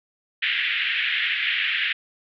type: band-pass noise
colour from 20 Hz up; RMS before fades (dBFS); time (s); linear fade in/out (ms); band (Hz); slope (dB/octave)
pink; -24; 0.42-1.93; 10; 1700 to 3300; 48
effects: none